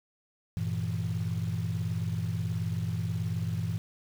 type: chord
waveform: sine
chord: E diminished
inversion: first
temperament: equal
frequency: 98 / 116.54 / 164.81 Hz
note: G2 / Bb2 / E3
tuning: 0 / 0 / 0 cents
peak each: -32 dBFS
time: 0.57-3.78 s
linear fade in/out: 0 ms
effects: tanh soft clip ceiling -22 dBFS + 8-bit

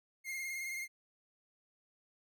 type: tone with vibrato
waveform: 45% pulse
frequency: 2126 Hz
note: C7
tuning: 27 cents sharp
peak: -38 dBFS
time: 0.24-0.88 s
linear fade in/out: 50 ms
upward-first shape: sine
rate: 19 Hz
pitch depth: 36 cents each way
effects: none

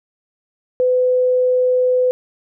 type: tone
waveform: sine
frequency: 504 Hz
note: B4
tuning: 35 cents sharp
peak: -12 dBFS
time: 0.8-2.11 s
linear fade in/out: 0 ms
effects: none

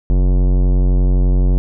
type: tone with tanh clipping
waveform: sine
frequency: 45.87 Hz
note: F#1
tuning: 14 cents flat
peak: -12 dBFS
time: 0.1-1.58 s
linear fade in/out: 0 ms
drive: 18 dB
effects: none

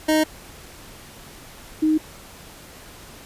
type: tone pair in turn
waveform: 25% pulse / sine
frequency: 311.1 / 311.1 Hz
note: D#4 / D#4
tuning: 0 / 0 cents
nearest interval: unison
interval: 0 cents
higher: neither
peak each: -12 / -15 dBFS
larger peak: first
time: 0.08-0.24 / 1.82-1.98 s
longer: neither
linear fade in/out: 10 ms
effects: pink hiss -43 dBFS RMS until 3.25 s + resampled to 32000 Hz

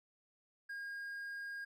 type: tone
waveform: triangle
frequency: 1624 Hz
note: G#6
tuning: 39 cents flat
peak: -40 dBFS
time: 0.69-1.65 s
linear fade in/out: 10 ms
effects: none

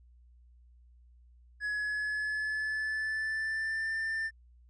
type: tone with pitch glide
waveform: triangle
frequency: 1687 to 1786.3 Hz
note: G#6 to A6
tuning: +27 to +26 cents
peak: -29 dBFS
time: 1.6-4.31 s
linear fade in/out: 50 ms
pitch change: +99 cents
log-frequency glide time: 1.7-3.93 s
effects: added 60 Hz sine -56 dBFS peak until 4.69 s + resampled to 22050 Hz

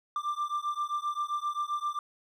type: beating tone pair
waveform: triangle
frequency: 1181 / 1188.6 Hz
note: D6 / D6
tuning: +9 / +20 cents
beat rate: 7.6 Hz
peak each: -31 dBFS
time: 0.16-1.99 s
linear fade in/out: 2 ms
effects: none

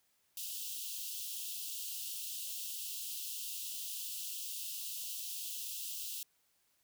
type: high-pass noise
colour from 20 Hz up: white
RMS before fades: -42 dBFS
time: 0.37-6.23 s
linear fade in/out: 2 ms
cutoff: 2700 Hz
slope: 96 dB/octave
effects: white hiss -75 dBFS RMS until 6.83 s

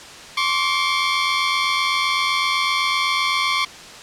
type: tone pair together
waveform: 15% pulse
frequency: 1064.2 / 1152 Hz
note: C6 / D6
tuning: +29 / -34 cents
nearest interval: minor second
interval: 137 cents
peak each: -14 / -14 dBFS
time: 0.37-3.65 s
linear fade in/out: 5 ms
effects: white hiss -38 dBFS RMS until 4.02 s + low-pass 6000 Hz 12 dB/octave

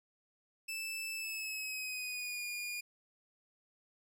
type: tone with pitch glide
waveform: sawtooth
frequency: 2637 to 2432 Hz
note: E7 to D#7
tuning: 0 to -40 cents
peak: -35 dBFS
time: 0.68-2.81 s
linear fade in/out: 10 ms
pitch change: -140 cents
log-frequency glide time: 1.15-2.45 s
effects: none

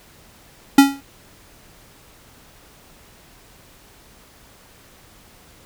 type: tone with exponential decay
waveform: square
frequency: 277.2 Hz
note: C#4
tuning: in tune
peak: -4 dBFS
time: 0.78-1.01 s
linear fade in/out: 5 ms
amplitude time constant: 49 ms
effects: pink hiss -49 dBFS RMS until 5.65 s

